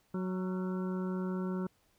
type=harmonic tone with a mistuned harmonic; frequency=185 Hz; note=F#3; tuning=in tune; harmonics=1 / 2 / 3 / 5 / 6 / 7 / 8; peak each=-33 / -39 / -48 / -49 / -53 / -49 / -56 dBFS; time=0.14-1.67 s; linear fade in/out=5 ms; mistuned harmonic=7; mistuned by=+71 cents; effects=pink hiss -71 dBFS RMS until 1.98 s